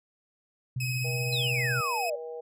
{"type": "tone with tremolo", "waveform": "sine", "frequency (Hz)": 126.4, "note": "B2", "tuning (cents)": 41, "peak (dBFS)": -27, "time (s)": [0.76, 1.81], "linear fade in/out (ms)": 5, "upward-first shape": "triangle", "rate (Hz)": 16, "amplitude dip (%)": 40}
{"type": "tone with vibrato", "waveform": "sawtooth", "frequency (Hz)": 2544, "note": "D#7", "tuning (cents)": 38, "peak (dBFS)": -29, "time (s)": [0.8, 2.1], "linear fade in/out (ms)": 5, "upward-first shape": "triangle", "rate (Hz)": 19, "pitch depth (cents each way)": 27}
{"type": "harmonic tone", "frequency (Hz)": 160, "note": "D#3", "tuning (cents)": 49, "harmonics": [3, 4, 5], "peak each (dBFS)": [-36, -45, -47], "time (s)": [1.04, 2.41], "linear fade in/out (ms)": 10}
{"type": "exponential sweep", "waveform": "sine", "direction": "down", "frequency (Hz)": [4186, 554.4], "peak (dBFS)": -28, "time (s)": [1.32, 2.16], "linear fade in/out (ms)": 10}
{"effects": []}